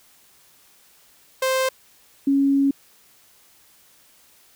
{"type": "tone pair in turn", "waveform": ["sawtooth", "sine"], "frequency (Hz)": [523.3, 276.7], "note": ["C5", "C#4"], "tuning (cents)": [0, -3], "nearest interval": "major seventh", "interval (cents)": 1103, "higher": "first", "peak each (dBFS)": -15, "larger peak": "neither", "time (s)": [[1.42, 1.69], [2.27, 2.71]], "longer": "second", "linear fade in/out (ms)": 5, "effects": ["white hiss -55 dBFS RMS until 4.55 s"]}